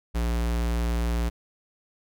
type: tone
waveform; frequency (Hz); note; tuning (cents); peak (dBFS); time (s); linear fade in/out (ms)
square; 58.3; A#1; +1; -24; 0.14-1.3; 20
effects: none